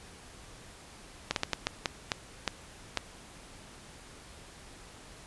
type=slowing click train; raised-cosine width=0.2 ms; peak=-10 dBFS; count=9; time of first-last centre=1.31-2.973 s; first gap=52 ms; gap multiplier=1.38; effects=pink hiss -51 dBFS RMS until 5.26 s + resampled to 24000 Hz